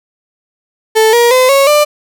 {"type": "tone with pitch steps", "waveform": "35% pulse", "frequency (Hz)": [440, 474.3, 511.3, 551.2, 594.2], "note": ["A4", "A#4", "C5", "C#5", "D5"], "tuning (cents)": [0, 30, -40, -10, 20], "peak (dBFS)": -4, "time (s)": [0.95, 1.85], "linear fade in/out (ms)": 20, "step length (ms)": 180, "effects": []}